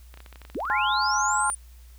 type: clicks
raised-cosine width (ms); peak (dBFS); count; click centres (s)
0.3; -29; 12; 0.141 / 0.174 / 0.204 / 0.262 / 0.327 / 0.358 / 0.417 / 0.451 / 0.5 / 0.547 / 0.603 / 0.653
type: linear sweep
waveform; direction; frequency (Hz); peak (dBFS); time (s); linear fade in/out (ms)
sine; up; 185 to 9460; -27; 0.55-1.55; 5
type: chord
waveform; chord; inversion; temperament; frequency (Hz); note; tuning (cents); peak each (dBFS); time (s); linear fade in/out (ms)
sine; F minor; first; equal with one note detuned; 841.7 / 1046.5 / 1396.9; Ab5 / C6 / F6; +23 / 0 / 0; -26; 0.7-1.5; 0
effects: added 60 Hz sine -45 dBFS peak until 1.98 s + white hiss -59 dBFS RMS until 1.98 s